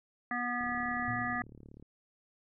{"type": "harmonic tone", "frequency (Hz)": 243.6, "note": "B3", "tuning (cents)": -24, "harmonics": [1, 3, 5, 7, 8], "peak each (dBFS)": [-38, -38, -38, -38, -38], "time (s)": [0.31, 1.42], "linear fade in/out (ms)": 2}
{"type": "click train", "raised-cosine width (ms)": 3, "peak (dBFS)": -38, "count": 45, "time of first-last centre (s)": [0.61, 1.825], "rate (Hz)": 36.2}
{"type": "tone with exponential decay", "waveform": "sine", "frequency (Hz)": 117.9, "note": "A#2", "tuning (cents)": 20, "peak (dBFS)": -36, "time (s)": [1.08, 1.82], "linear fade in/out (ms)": 0, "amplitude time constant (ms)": 160}
{"effects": []}